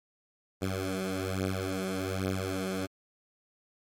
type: beating tone pair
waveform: 10% pulse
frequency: 94 / 95.2 Hz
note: F#2 / F#2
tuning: +28 / +50 cents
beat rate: 1.2 Hz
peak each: -26 / -24 dBFS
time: 0.61-2.87 s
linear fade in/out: 20 ms
effects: MP3 64 kbps